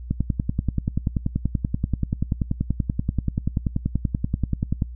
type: click train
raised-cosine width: 5 ms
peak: -9 dBFS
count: 50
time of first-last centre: 0.11-4.822 s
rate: 10.4 Hz
effects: noise-tail reverb RT60 0.1 s tail -23 dB re dry + added 60 Hz sine -33 dBFS peak until 4.95 s